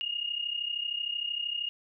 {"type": "tone pair together", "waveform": "sine", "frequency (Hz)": [2828, 2861], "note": ["F7", "F7"], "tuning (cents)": [21, 41], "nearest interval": "unison", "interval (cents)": 20, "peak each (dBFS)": [-35, -32], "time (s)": [0.01, 1.69], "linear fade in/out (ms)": 0, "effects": []}